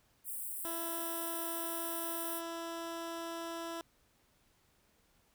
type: high-pass noise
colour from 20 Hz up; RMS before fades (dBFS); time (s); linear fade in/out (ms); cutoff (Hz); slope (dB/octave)
white; -41; 0.24-2.42; 50; 8100; 96
type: tone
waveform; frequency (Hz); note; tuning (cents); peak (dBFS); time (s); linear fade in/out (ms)
15% pulse; 333.7; E4; +21; -33; 0.65-3.81; 0
effects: pink hiss -71 dBFS RMS until 5.34 s

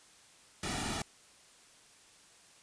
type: noise with comb filter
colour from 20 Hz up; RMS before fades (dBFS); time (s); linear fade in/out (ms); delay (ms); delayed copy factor
pink; -36; 0.63-1.02; 2; 1.9; -0.7
effects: white hiss -60 dBFS RMS until 2.62 s + resampled to 22050 Hz

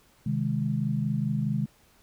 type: chord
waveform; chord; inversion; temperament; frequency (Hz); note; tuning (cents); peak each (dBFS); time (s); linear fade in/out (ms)
sine; Ab major; first; equal; 130.81 / 155.56 / 207.7; C3 / Eb3 / Ab3; 0 / 0 / 0; -29; 0.26-1.66; 5
effects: pink hiss -61 dBFS RMS until 2.02 s

